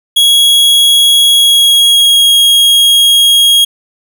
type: tone with pitch glide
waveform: 45% pulse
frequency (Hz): 3324 to 3280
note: G#7 to G#7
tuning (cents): +1 to -22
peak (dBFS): -4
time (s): 0.16-3.65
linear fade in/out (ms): 10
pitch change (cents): -23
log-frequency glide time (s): 1.3-2.37
effects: none